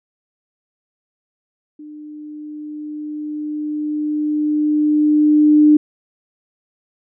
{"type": "tone with level ramp", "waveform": "sine", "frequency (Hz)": 300.9, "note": "D4", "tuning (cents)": 42, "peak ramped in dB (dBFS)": [-33, -6], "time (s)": [1.79, 5.77], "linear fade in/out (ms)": 5, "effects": []}